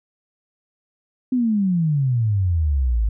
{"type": "exponential sweep", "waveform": "sine", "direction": "down", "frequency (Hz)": [260.1, 51.5], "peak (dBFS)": -16, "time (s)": [1.32, 3.09], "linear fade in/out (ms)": 5, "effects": []}